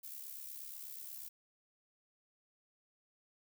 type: noise with amplitude modulation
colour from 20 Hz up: violet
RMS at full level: -45 dBFS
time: 0.03-1.29 s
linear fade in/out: 10 ms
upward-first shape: sine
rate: 68.3 Hz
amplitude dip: 60%
effects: none